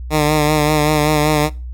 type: tone with vibrato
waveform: 10% pulse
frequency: 151.3 Hz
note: D#3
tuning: 48 cents flat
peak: -4 dBFS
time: 0.1-1.5 s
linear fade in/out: 50 ms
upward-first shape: sine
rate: 5.2 Hz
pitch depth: 36 cents each way
effects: noise-tail reverb RT60 0.3 s tail -21 dB re dry + added 61 Hz sine -25 dBFS peak until 1.73 s